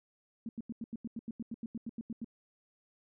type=tone bursts; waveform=sine; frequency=228.8 Hz; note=A#3; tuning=32 cents flat; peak=-36 dBFS; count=16; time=0.46-2.245 s; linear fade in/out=2 ms; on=30 ms; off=87 ms; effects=none